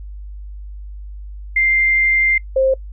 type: tone pair in turn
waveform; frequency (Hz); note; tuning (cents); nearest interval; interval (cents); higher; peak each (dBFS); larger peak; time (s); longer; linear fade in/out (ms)
sine; 2096 / 529.2; C7 / C5; +2 / +20; 2 octaves; 2382; first; -12 / -11; second; 1.56-2.38 / 2.56-2.74; first; 5
effects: noise-tail reverb RT60 0.1 s tail -23 dB re dry + added 50 Hz sine -29 dBFS peak until 2.92 s